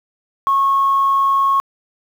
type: tone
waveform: sine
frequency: 1095 Hz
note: C#6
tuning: 22 cents flat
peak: -11 dBFS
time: 0.47-1.6 s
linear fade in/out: 0 ms
effects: tanh soft clip ceiling -7 dBFS + 7-bit